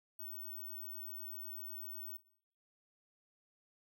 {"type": "tone", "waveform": "sine", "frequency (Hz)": 15804, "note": "B9", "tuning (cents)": 0, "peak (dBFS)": -40, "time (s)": [0.19, 2.17], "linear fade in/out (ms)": 5, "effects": ["noise-tail reverb RT60 0.6 s tail -21 dB re dry", "tanh soft clip ceiling -42 dBFS"]}